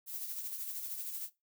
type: noise with tremolo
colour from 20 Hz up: violet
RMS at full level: -39 dBFS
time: 0.06-1.3 s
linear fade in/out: 50 ms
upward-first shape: sine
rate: 13 Hz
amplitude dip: 45%
effects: noise-tail reverb RT60 0.2 s tail -17 dB re dry